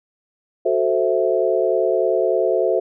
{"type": "chord", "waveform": "sine", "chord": "F# half-diminished seventh", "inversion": "none", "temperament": "equal", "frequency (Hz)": [370, 440, 523.3, 659.3], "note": ["F#4", "A4", "C5", "E5"], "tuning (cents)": [0, 0, 0, 0], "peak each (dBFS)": -21, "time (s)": [0.65, 2.8], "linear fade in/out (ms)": 10, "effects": []}